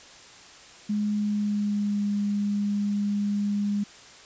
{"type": "tone with pitch glide", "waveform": "sine", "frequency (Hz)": [208.8, 204.3], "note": ["G#3", "G#3"], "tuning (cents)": [10, -28], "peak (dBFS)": -23, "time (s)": [0.89, 3.84], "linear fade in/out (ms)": 10, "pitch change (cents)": -38, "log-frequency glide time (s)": [1.13, 2.06], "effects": ["white hiss -48 dBFS RMS until 4.25 s", "resampled to 16000 Hz"]}